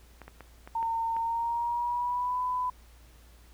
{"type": "clicks", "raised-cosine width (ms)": 0.5, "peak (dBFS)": -29, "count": 6, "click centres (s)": [0.217, 0.28, 0.407, 0.675, 0.828, 1.166]}
{"type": "tone with pitch glide", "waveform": "sine", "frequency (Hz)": [912, 1000.3], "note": ["A#5", "B5"], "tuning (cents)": [-38, 22], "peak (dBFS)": -27, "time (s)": [0.75, 2.7], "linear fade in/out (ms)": 5, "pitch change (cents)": 160, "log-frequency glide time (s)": [1.17, 2.4]}
{"effects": ["added 58 Hz sine -53 dBFS peak until 3.53 s", "pink hiss -60 dBFS RMS until 3.53 s"]}